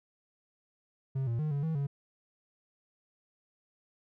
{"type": "tone with pitch steps", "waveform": "triangle", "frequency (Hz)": [133.6, 116.6, 153.3, 141.9, 160.7, 140.6], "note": ["C3", "A#2", "D#3", "C#3", "E3", "C#3"], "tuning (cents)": [36, 1, -25, 41, -44, 25], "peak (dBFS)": -27, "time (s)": [1.15, 1.87], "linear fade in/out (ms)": 10, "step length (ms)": 120, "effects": []}